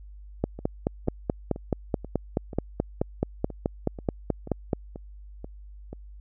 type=two click trains; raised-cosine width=2 ms; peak=-10 / -24 dBFS; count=21 / 12; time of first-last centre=0.44-4.732 / 0.59-5.93 s; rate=4.66 / 2.06 Hz; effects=added 50 Hz sine -42 dBFS peak until 6.2 s